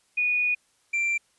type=tone pair in turn; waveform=sine / triangle; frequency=2463 / 2358 Hz; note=D#7 / D7; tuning=-18 / +6 cents; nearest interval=minor second; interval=76 cents; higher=first; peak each=-21 dBFS; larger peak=neither; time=0.17-0.55 / 0.93-1.18 s; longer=first; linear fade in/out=10 ms; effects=white hiss -66 dBFS RMS until 1.38 s + resampled to 24000 Hz